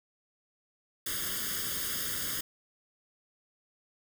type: noise with comb filter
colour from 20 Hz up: white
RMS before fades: -34 dBFS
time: 1.06-2.41 s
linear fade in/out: 5 ms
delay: 0.6 ms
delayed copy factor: +0.95
effects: none